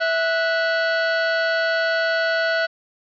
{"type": "tone pair together", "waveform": "45% pulse", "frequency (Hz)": [657, 1474.1], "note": ["E5", "F#6"], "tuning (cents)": [-6, -7], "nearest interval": "octave + major second", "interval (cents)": 1399, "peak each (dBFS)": -21, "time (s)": [0, 2.67], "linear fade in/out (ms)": 20, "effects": ["resampled to 11025 Hz", "9-bit"]}